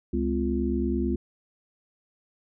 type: harmonic tone with a mistuned harmonic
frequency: 69.3 Hz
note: C#2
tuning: in tune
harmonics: 1 / 3 / 4 / 5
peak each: -29 / -29 / -29 / -29 dBFS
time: 0.13-1.16 s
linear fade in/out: 5 ms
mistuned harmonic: 4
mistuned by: -130 cents
effects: none